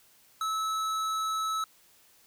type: tone with hard clipping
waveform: sine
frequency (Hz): 1300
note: E6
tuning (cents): -24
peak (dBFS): -30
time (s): 0.41-1.64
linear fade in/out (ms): 2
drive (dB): 14
effects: white hiss -61 dBFS RMS until 2.26 s